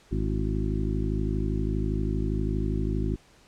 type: harmonic tone with a mistuned harmonic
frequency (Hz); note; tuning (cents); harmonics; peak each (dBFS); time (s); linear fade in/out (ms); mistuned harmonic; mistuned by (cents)
52.5; G#1; +19; 1 / 2 / 3 / 4 / 5 / 6 / 7; -28 / -31 / -33 / -34 / -35 / -36 / -36; 0.11-3.16; 10; 6; +59
effects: pink hiss -57 dBFS RMS until 3.47 s + low-pass 8000 Hz 12 dB/octave